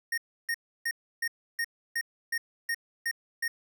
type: tone bursts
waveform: square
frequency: 1852 Hz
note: A#6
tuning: 12 cents flat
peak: -28 dBFS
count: 10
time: 0.12-3.48 s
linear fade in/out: 5 ms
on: 57 ms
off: 310 ms
effects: none